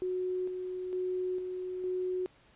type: tone with tremolo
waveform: sine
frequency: 367.1 Hz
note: F#4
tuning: 14 cents flat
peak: -30 dBFS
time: 0.02-2.26 s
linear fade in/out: 0 ms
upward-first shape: square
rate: 1.1 Hz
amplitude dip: 40%
effects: pink hiss -62 dBFS RMS until 2.55 s + resampled to 8000 Hz